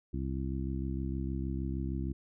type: harmonic tone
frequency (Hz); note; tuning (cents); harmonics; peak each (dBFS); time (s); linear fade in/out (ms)
66.5; C2; +29; 1 / 2 / 3 / 4 / 5; -35 / -38 / -40 / -41 / -42; 0.13-2.13; 10
effects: none